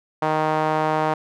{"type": "tone with band-pass filter", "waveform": "sawtooth", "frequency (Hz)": 155.56, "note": "D#3", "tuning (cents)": 0, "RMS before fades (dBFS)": -21, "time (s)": [0.22, 1.14], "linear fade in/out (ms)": 5, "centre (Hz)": 850, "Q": 1.8, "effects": []}